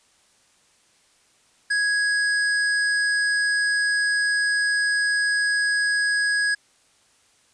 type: tone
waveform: square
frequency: 1661.2 Hz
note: G#6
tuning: in tune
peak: -20 dBFS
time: 1.7-6.55 s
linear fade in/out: 10 ms
effects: white hiss -60 dBFS RMS until 7.53 s + resampled to 22050 Hz